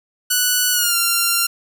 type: tone with pitch glide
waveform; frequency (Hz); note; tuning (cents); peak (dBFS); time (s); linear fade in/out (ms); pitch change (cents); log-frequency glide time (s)
5% pulse; 1480 to 1380.9; F#6 to F6; 0 to -20; -4; 0.3-1.47; 10; -120; 0.72-0.96
effects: none